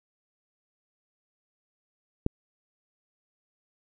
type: click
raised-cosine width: 3 ms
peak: -11 dBFS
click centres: 2.264 s
effects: none